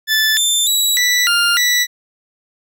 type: tone with pitch steps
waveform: 20% pulse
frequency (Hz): 1749 / 3560 / 3894 / 1968 / 1403 / 1960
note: A6 / A7 / B7 / B6 / F6 / B6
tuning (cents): -11 / +20 / -25 / -7 / +8 / -14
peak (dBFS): -7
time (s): 0.07-1.87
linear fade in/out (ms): 50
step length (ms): 300
effects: none